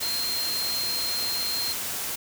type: tone in noise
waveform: sine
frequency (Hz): 4186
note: C8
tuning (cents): 0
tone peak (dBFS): -27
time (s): 0.02-1.73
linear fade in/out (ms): 10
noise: white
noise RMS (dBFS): -31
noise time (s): 0-2.16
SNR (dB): +1
effects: none